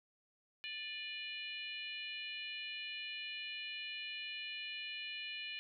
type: harmonic tone with a mistuned harmonic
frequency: 587.3 Hz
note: D5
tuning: in tune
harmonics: 3 / 4 / 5 / 6 / 7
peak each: -52 / -45 / -46 / -55 / -52 dBFS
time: 0.64-5.59 s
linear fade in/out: 0 ms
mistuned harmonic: 4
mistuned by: +58 cents
effects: none